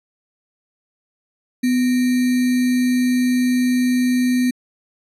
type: tone with sample-and-hold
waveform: sine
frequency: 250 Hz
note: B3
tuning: 21 cents sharp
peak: -14 dBFS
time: 1.63-4.51 s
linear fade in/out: 10 ms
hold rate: 2100 Hz
effects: resampled to 32000 Hz